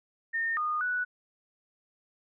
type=tone with pitch steps; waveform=sine; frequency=1825 / 1226 / 1478 Hz; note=A#6 / D#6 / F#6; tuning=-37 / -26 / -2 cents; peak=-27 dBFS; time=0.33-1.05 s; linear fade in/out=20 ms; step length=240 ms; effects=none

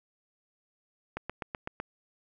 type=click train; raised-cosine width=0.5 ms; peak=-19 dBFS; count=6; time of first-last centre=1.17-1.801 s; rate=7.93 Hz; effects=none

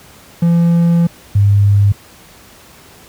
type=tone pair in turn; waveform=triangle / sine; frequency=170 / 101.08 Hz; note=F3 / G#2; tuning=-46 / -46 cents; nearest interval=major sixth; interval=900 cents; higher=first; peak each=-6 dBFS; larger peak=neither; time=0.42-1.07 / 1.35-1.92 s; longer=first; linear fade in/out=5 ms; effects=pink hiss -41 dBFS RMS until 3.08 s + high-pass 60 Hz 12 dB/octave

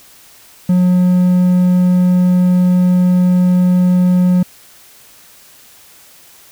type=tone; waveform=triangle; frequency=180.6 Hz; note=F#3; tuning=42 cents flat; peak=-6 dBFS; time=0.69-4.43 s; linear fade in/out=5 ms; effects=white hiss -43 dBFS RMS until 6.51 s

